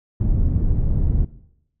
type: low-pass noise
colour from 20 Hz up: pink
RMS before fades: -18 dBFS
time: 0.2-1.25 s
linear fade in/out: 5 ms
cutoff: 140 Hz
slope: 12 dB/octave
effects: noise-tail reverb RT60 0.8 s tail -18 dB re dry